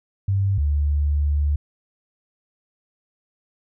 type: tone pair in turn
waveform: sine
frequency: 98 / 72.97 Hz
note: G2 / D2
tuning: 0 / -11 cents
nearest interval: perfect fourth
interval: 511 cents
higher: first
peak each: -17 dBFS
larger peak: neither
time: 0.28-0.58 / 0.58-1.56 s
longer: second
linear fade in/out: 5 ms
effects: none